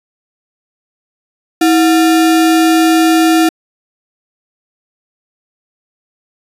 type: tone with sample-and-hold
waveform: sine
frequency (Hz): 323.6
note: E4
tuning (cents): -32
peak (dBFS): -6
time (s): 1.61-3.49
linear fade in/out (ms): 5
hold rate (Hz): 1050
effects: resampled to 32000 Hz